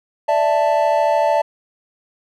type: chord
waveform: triangle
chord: D suspended second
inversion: none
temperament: just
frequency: 587.3 / 660.7 / 881 Hz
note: D5 / E5 / A5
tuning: 0 / +4 / +2 cents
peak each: -16 dBFS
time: 0.28-1.42 s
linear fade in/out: 10 ms
effects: none